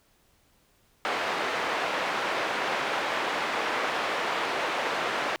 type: band-pass noise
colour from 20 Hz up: pink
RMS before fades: -29 dBFS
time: 1.05-5.36 s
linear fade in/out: 0 ms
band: 540 to 2500 Hz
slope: 12 dB/octave
effects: pink hiss -65 dBFS RMS until 5.4 s